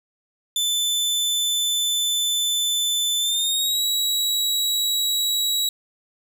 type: tone with pitch glide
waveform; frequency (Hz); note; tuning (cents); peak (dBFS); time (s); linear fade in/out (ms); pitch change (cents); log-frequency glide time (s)
sawtooth; 3520 to 3883; A7 to B7; 0 to -30; -17; 0.56-5.69; 2; +170; 3.19-3.83
effects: none